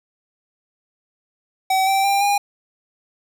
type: tone with pitch steps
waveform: square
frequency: 762 / 778 / 794.4 / 811.1 Hz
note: G5 / G5 / G5 / G#5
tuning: -49 / -13 / +23 / -41 cents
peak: -16 dBFS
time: 1.7-2.38 s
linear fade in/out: 5 ms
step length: 170 ms
effects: none